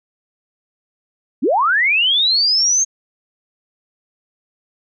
sine linear sweep, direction up, 196 to 6480 Hz, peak -12 dBFS, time 1.42-2.85 s, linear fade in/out 20 ms, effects none

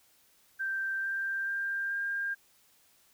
sine tone with pitch steps, 1568 / 1579.8 / 1591.7 / 1603.7 Hz, G6 / G6 / G6 / G6, 0 / +13 / +26 / +39 cents, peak -30 dBFS, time 0.59-2.35 s, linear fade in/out 20 ms, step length 440 ms, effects white hiss -65 dBFS RMS until 3.13 s

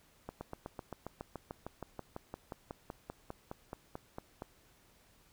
slowing click train, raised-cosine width 1 ms, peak -27 dBFS, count 25, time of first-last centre 0.29-4.421 s, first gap 120 ms, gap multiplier 1.03, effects pink hiss -66 dBFS RMS until 5.32 s

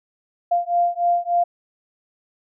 sine beating tone pair, 695 / 698.4 Hz, F5 / F5, -9 / 0 cents, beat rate 3.4 Hz, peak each -20 dBFS, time 0.51-1.44 s, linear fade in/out 10 ms, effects none

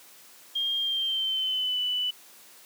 sine tone with pitch glide, 3215 to 2982 Hz, G7 to F#7, +43 to +13 cents, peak -25 dBFS, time 0.55-2.11 s, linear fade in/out 10 ms, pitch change -130 cents, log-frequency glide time 0.78-1.8 s, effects white hiss -52 dBFS RMS until 2.65 s + high-pass 200 Hz 12 dB/octave

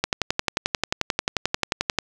click train, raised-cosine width 0.2 ms, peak -3 dBFS, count 23, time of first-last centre 0.04-1.987 s, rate 11.3 Hz, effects none

